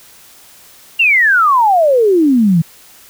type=exponential sweep; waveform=sine; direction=down; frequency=2837 to 156.3 Hz; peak=-7 dBFS; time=0.99-2.62 s; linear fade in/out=10 ms; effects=white hiss -42 dBFS RMS until 3.09 s